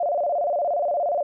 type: tone with vibrato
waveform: sine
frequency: 637 Hz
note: D#5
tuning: 41 cents sharp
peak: -20 dBFS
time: 0-1.23 s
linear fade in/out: 5 ms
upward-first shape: square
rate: 17 Hz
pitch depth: 160 cents each way
effects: none